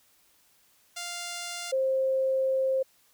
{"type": "tone pair in turn", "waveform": ["5% pulse", "sine"], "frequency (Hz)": [698.5, 528.9], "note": ["F5", "C5"], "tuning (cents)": [0, 19], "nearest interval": "perfect fourth", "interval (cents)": 481, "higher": "first", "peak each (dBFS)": -23, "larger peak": "neither", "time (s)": [[0.96, 1.72], [1.72, 2.83]], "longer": "second", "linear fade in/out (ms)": 10, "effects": ["white hiss -64 dBFS RMS until 3.13 s"]}